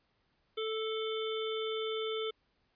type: harmonic tone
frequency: 440 Hz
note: A4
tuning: in tune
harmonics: 1 / 3 / 5 / 7 / 8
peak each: -34 / -43 / -47 / -43 / -43 dBFS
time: 0.57-2.31 s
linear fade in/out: 10 ms
effects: pink hiss -75 dBFS RMS until 2.75 s + resampled to 11025 Hz